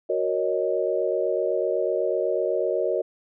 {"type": "chord", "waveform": "sine", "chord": "D# minor seventh", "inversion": "first", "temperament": "equal", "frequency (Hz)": [370, 466.2, 554.4, 622.3], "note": ["F#4", "A#4", "C#5", "D#5"], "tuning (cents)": [0, 0, 0, 0], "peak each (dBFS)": -27, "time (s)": [0.09, 3.02], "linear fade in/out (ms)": 10, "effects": []}